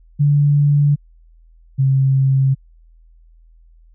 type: tone pair in turn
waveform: sine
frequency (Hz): 144.8 / 134.45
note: D3 / C3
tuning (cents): -24 / +47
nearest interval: minor second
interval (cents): 129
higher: first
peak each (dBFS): -10 / -11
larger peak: first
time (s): 0.19-0.96 / 1.78-2.55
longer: neither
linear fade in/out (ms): 20
effects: added 41 Hz sine -45 dBFS peak until 3.94 s